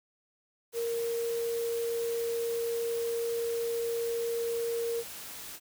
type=tone in noise; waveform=sine; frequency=465.3 Hz; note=A#4; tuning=3 cents flat; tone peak=-29 dBFS; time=0.73-5.04 s; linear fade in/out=50 ms; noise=white; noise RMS=-43 dBFS; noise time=0.72-5.6 s; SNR=+11 dB; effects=none